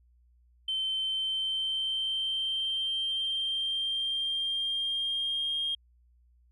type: tone with pitch glide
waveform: sine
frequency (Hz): 3092 to 3227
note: G7 to G7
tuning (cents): -24 to +50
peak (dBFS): -27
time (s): 0.68-5.75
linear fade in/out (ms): 5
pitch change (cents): +74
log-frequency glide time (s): 1.01-5.56
effects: tanh soft clip ceiling -24 dBFS + added 60 Hz sine -60 dBFS peak until 6.51 s